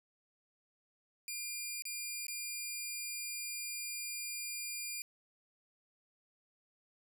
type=tone with dropouts; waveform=10% pulse; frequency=2400 Hz; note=D7; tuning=37 cents sharp; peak=-30 dBFS; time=1.28-5.02 s; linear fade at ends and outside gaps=1 ms; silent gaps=1.822-1.853 / 2.268-2.282 s; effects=none